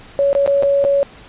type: tone with dropouts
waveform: sine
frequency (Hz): 560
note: C#5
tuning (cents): +18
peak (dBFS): -11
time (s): 0.19-1.03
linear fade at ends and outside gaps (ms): 0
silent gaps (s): 0.33-0.351 / 0.462-0.476 / 0.625-0.633 / 0.841-0.849
effects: pink hiss -41 dBFS RMS until 1.28 s + resampled to 8000 Hz